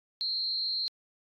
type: tone with amplitude modulation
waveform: sine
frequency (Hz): 4186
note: C8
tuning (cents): 0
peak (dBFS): -25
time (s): 0.21-0.88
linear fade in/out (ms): 0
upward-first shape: sine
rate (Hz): 227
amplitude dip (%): 80
effects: AAC 64 kbps